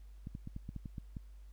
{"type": "clicks", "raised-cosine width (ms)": 5, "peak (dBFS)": -30, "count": 9, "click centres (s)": [0.271, 0.351, 0.474, 0.564, 0.691, 0.763, 0.858, 0.982, 1.168], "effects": ["added 50 Hz sine -50 dBFS peak until 1.52 s", "pink hiss -73 dBFS RMS until 1.52 s"]}